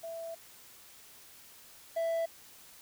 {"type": "tone pair in turn", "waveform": ["sine", "triangle"], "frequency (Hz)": [662, 662], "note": ["E5", "E5"], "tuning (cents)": [7, 7], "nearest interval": "unison", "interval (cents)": 0, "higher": "neither", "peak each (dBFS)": [-38, -27], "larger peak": "second", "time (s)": [[0.03, 0.35], [1.96, 2.26]], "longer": "first", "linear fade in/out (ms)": 10, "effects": ["white hiss -55 dBFS RMS until 2.81 s"]}